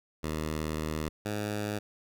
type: tone pair in turn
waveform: 10% pulse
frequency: 77.78 / 104.64 Hz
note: D#2 / G#2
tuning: 0 / +14 cents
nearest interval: perfect fourth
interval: 514 cents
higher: second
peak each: -23 dBFS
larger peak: neither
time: 0.23-1.09 / 1.25-1.79 s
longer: first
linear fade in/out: 10 ms
effects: none